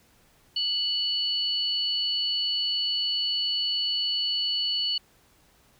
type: tone pair together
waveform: sine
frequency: 2957 / 4430 Hz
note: F#7 / C#8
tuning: -2 / -2 cents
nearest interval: perfect fifth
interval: 700 cents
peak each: -27 dBFS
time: 0.56-4.98 s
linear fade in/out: 5 ms
effects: pink hiss -61 dBFS RMS until 5.79 s